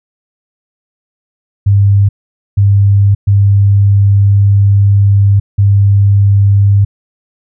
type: tone bursts at uneven times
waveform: sine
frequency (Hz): 100.1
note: G2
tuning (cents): +37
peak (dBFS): -4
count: 4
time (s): 1.66-2.09 / 2.57-3.15 / 3.27-5.4 / 5.58-6.85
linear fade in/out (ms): 10
effects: none